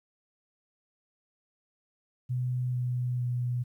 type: tone with pitch steps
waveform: sine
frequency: 125.4 / 124.17 / 122.96 Hz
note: B2 / B2 / B2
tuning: +27 / +10 / -7 cents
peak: -27 dBFS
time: 2.29-3.64 s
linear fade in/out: 20 ms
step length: 450 ms
effects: 11-bit